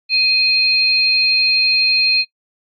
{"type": "tone pair together", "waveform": "sine", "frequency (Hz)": [2500, 4204], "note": ["D#7", "C8"], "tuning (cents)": [8, 7], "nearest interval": "major sixth", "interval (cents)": 899, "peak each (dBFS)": [-16, -13], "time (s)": [0.09, 2.25], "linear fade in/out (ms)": 50, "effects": ["noise-tail reverb RT60 0.1 s tail -20 dB re dry", "Opus 48 kbps"]}